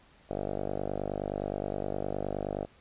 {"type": "tone with low-pass filter", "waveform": "5% pulse", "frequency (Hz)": 49.61, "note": "G1", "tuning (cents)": 21, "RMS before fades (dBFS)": -34, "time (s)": [0.29, 2.66], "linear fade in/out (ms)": 20, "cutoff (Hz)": 680, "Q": 2.7, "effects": ["pink hiss -60 dBFS RMS until 2.8 s", "resampled to 8000 Hz"]}